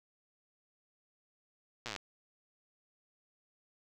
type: slowing click train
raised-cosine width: 0.2 ms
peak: -22 dBFS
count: 12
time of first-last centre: 1.86-1.962 s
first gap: 8 ms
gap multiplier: 1.03
effects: none